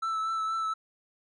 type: tone with vibrato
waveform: triangle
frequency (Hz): 1318.5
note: E6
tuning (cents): 0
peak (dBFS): -26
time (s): 0.02-0.74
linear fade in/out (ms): 10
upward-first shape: triangle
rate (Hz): 4.2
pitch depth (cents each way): 23
effects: resampled to 24000 Hz